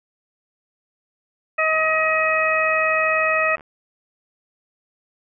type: harmonic tone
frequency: 633 Hz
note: D#5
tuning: 30 cents sharp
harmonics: 1 / 2 / 3 / 4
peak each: -22 / -22 / -22 / -22 dBFS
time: 1.58-3.56 s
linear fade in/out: 10 ms
type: click train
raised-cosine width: 0.5 ms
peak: -27 dBFS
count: 146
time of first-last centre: 1.73-3.608 s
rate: 77.2 Hz
effects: none